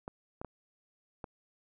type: clicks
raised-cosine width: 1 ms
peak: -26 dBFS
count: 4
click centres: 0.079 / 0.415 / 0.447 / 1.242 s
effects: none